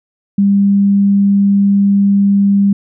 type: tone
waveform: sine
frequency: 199.5 Hz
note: G3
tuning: 31 cents sharp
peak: -7 dBFS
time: 0.38-2.73 s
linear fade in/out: 5 ms
effects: none